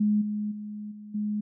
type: tone with level steps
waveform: sine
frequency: 209.7 Hz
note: G#3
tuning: 17 cents sharp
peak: -20 / -27 / -34 / -40 / -26 dBFS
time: 0-1.41 s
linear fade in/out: 10 ms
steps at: 0.21 / 0.51 / 0.91 / 1.14 s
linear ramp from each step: 10 ms
effects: none